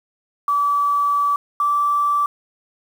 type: tone pair in turn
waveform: sine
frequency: 1151 / 1163 Hz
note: D6 / D6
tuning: -35 / -17 cents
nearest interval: unison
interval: 18 cents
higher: second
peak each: -15 dBFS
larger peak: neither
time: 0.48-1.36 / 1.6-2.26 s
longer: first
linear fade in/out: 2 ms
effects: 7-bit